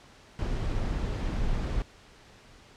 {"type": "noise", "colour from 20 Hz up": "brown", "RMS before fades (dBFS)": -29, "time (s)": [0.39, 1.82], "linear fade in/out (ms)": 0, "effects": ["pink hiss -54 dBFS RMS until 2.76 s", "low-pass 6000 Hz 12 dB/octave"]}